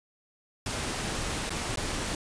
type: noise with dropouts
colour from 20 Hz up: pink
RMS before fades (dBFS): -32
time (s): 0.66-2.15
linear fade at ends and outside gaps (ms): 2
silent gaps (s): 1.495-1.504 / 1.759-1.772
effects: resampled to 22050 Hz